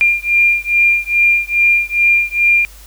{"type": "beating tone pair", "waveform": "sine", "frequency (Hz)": [2396, 2398.4], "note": ["D7", "D7"], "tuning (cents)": [34, 36], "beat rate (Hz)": 2.4, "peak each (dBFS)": -13, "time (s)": [0.01, 2.65], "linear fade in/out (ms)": 0, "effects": ["added 50 Hz sine -37 dBFS peak until 2.86 s", "white hiss -42 dBFS RMS until 2.86 s"]}